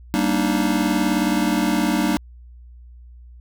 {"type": "chord", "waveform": "square", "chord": "Eb major seventh", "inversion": "first", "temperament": "just", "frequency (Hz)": [194.45, 233.3, 291.7, 311.1], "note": ["G3", "Bb3", "D4", "Eb4"], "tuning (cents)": [-14, 2, -12, 0], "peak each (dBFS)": -24, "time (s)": [0.14, 2.17], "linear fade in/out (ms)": 0, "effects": ["added 60 Hz sine -40 dBFS peak until 3.4 s"]}